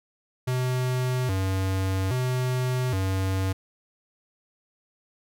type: tone with vibrato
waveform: square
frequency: 110 Hz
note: A2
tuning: in tune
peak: -24 dBFS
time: 0.47-3.53 s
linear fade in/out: 10 ms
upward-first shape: square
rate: 0.61 Hz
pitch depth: 250 cents each way
effects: none